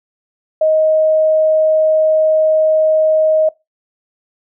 sine tone, 627 Hz, D#5, 13 cents sharp, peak -9 dBFS, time 0.61-3.49 s, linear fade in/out 5 ms, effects noise-tail reverb RT60 0.2 s tail -21 dB re dry

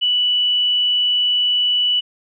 sine tone, 2960 Hz, F#7, in tune, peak -14 dBFS, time 0.01-2.01 s, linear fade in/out 20 ms, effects none

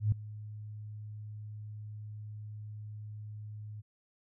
sine tone with ADSR envelope, 106 Hz, G#2, 36 cents sharp, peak -22 dBFS, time 0-3.82 s, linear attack 120 ms, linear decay 4 ms, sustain -19 dB, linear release 24 ms, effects none

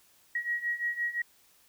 sine beating tone pair, 1900 / 1905.8 Hz, A#6 / A#6, +33 / +38 cents, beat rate 5.8 Hz, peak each -34 / -31 dBFS, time 0.35-1.22 s, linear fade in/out 5 ms, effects white hiss -63 dBFS RMS until 1.68 s

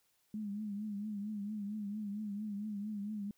sine tone with vibrato, 207.7 Hz, G#3, in tune, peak -37 dBFS, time 0.34-3.31 s, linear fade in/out 2 ms, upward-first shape triangle, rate 4.4 Hz, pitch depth 86 cents each way, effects white hiss -75 dBFS RMS until 3.37 s

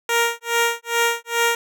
10% pulse tone with tremolo, 467.4 Hz, A#4, 5 cents sharp, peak -7 dBFS, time 0.09-1.55 s, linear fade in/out 2 ms, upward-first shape sine, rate 2.4 Hz, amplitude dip 100%, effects none

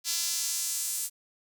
sawtooth tone with high-pass filter sweep, 338.7 Hz, E4, 47 cents sharp, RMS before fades -31 dBFS, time 0.04-1.1 s, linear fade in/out 50 ms, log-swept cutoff 5000 to 8500 Hz, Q 1.5, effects none

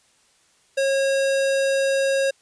square tone, 544 Hz, C#5, 33 cents flat, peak -19 dBFS, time 0.77-2.31 s, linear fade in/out 10 ms, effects white hiss -60 dBFS RMS until 2.41 s + resampled to 22050 Hz

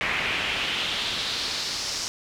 brown noise with band-pass filter sweep, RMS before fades -28 dBFS, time 0.01-2.08 s, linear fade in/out 0 ms, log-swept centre 2200 to 5700 Hz, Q 2.8, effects none

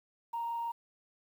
sine tone with frequency modulation, 932.3 Hz, A#5, in tune, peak -32 dBFS, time 0.33-0.72 s, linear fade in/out 10 ms, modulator 26.7 Hz, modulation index 0.27, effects tanh soft clip ceiling -29 dBFS + 10-bit

